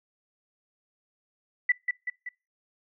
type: tone with echo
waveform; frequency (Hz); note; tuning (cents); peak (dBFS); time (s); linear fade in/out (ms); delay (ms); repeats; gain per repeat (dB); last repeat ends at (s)
sine; 1973; B6; -2; -18; 1.69-1.72; 5; 190; 3; -5; 2.29
effects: noise-tail reverb RT60 0.3 s tail -25 dB re dry